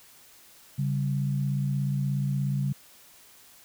sine tone pair together, 139.19 / 196 Hz, C#3 / G3, +7 / 0 cents, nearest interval tritone, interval 593 cents, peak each -25 / -32 dBFS, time 0.78-2.73 s, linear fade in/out 10 ms, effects white hiss -54 dBFS RMS until 3.64 s

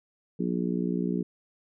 harmonic tone, 59.9 Hz, A#1, 48 cents sharp, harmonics 3 / 4 / 5 / 6 / 7, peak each -29 / -31 / -33 / -35 / -36 dBFS, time 0.39-1.23 s, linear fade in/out 10 ms, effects none

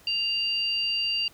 sine tone pair together, 2794 / 4675 Hz, F7 / D8, 0 / -9 cents, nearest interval major sixth, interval 891 cents, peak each -26 / -28 dBFS, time 0.07-1.28 s, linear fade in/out 2 ms, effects pink hiss -55 dBFS RMS until 1.33 s

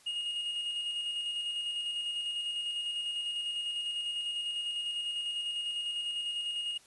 triangle tone with tremolo, 2861 Hz, F7, 41 cents sharp, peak -30 dBFS, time 0.06-6.78 s, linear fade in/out 10 ms, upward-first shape square, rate 10 Hz, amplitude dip 30%, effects white hiss -60 dBFS RMS until 6.86 s + resampled to 24000 Hz

